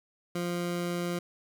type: tone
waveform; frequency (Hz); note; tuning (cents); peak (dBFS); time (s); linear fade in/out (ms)
20% pulse; 174.61; F3; 0; -25; 0.35-1.19; 5
effects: none

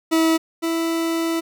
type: tone pair in turn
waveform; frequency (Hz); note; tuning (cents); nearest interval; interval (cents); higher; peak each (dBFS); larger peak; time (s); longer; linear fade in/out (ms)
40% pulse; 324 / 329.9; E4 / E4; -30 / +1; unison; 31; second; -14 / -19; first; 0.11-0.38 / 0.62-1.41; second; 20
effects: none

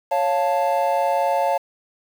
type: chord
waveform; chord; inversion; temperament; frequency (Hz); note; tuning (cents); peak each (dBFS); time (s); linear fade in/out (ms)
triangle; Db augmented; none; equal; 554.4 / 698.5 / 880; Db5 / F5 / A5; 0 / 0 / 0; -20; 0.11-1.58; 10
effects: 7-bit

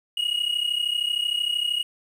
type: tone pair together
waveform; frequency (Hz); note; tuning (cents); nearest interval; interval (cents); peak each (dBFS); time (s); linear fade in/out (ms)
triangle; 2871 / 2904; F7 / F#7; +47 / -33; unison; 20; -24; 0.17-1.83; 5
effects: 9-bit

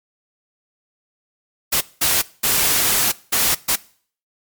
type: noise bursts at uneven times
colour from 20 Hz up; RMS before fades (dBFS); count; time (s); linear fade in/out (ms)
white; -17; 5; 1.72-1.81 / 2.01-2.22 / 2.43-3.12 / 3.32-3.55 / 3.68-3.76; 10
effects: noise-tail reverb RT60 0.5 s tail -21 dB re dry + MP3 96 kbps

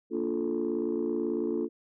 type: chord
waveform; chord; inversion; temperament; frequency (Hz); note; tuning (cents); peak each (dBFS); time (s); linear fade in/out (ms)
sine; Bb major seventh; none; just; 233.1 / 291.4 / 349.6 / 437; Bb3 / D4 / F4 / A4; 0 / -13 / +2 / -12; -33 / -32 / -30 / -32; 0.1-1.69; 50
effects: tanh soft clip ceiling -21 dBFS

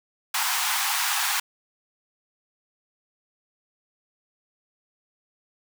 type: high-pass noise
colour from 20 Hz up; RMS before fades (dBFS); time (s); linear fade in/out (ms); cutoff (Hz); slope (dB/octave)
pink; -25; 0.34-1.4; 5; 760; 96
effects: none

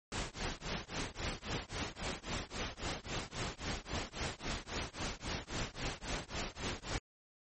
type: noise with tremolo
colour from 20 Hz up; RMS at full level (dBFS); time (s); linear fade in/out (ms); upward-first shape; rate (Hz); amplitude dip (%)
pink; -36; 0.12-6.98; 0; triangle; 3.7; 100
effects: MP3 32 kbps

